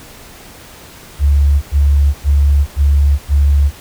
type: tone bursts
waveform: sine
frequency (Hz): 71.2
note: C#2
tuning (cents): +47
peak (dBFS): -7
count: 5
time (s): 1.19-3.712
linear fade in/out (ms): 50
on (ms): 430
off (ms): 93
effects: pink hiss -37 dBFS RMS until 3.8 s